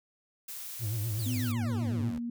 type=noise; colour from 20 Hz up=blue; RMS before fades=-41 dBFS; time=0.48-1.52 s; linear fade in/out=5 ms
type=tone with vibrato; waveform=triangle; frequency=109 Hz; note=A2; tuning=16 cents flat; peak=-28 dBFS; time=0.79-2.13 s; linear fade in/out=50 ms; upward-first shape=triangle; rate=8 Hz; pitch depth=170 cents each way
type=exponential sweep; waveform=20% pulse; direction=down; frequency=4900 to 65.41 Hz; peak=-36 dBFS; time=1.19-2.19 s; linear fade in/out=5 ms
type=tone with pitch glide; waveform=sine; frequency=250.7 to 236.6 Hz; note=B3 to A#3; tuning=+26 to +26 cents; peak=-32 dBFS; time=1.26-2.3 s; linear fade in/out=5 ms; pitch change=-100 cents; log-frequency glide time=1.42-1.54 s
effects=none